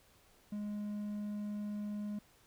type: tone with hard clipping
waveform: triangle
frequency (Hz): 207.7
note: G#3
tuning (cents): 0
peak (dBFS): -38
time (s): 0.52-2.19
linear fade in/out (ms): 5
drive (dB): 6
effects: pink hiss -66 dBFS RMS until 2.46 s